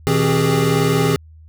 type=tone cluster; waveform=square; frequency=123.6 / 160.8 / 266.6 / 394.1 / 415.5 Hz; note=B2 / E3 / C4 / G4 / G#4; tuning=+2 / -43 / +33 / +9 / +1 cents; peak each=-22 / -19 / -23 / -25 / -20 dBFS; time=0.07-1.16 s; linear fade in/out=0 ms; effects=added 79 Hz sine -40 dBFS peak until 1.48 s